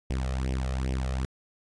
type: tone with flanger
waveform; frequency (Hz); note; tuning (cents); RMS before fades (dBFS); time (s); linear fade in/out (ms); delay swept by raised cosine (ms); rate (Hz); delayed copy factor
sawtooth; 65; C2; -11; -29; 0.1-1.25; 0; 0.35 to 1.65; 2.5; +0.8
effects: resampled to 22050 Hz